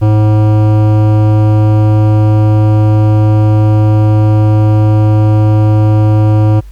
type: tone with hard clipping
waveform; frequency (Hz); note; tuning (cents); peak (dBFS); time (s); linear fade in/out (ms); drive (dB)
sine; 106.9; A2; -49; -7; 0.01-6.61; 20; 15
effects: added 50 Hz sine -27 dBFS peak until 6.71 s + pink hiss -49 dBFS RMS until 6.71 s